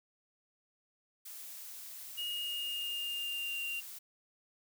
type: noise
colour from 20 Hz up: blue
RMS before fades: -47 dBFS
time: 1.25-3.99 s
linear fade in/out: 10 ms
type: tone with pitch glide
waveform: triangle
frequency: 2867 to 2779 Hz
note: F7 to F7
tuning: +45 to -9 cents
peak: -34 dBFS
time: 2.17-3.81 s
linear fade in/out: 20 ms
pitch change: -54 cents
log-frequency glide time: 2.28-3.63 s
effects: none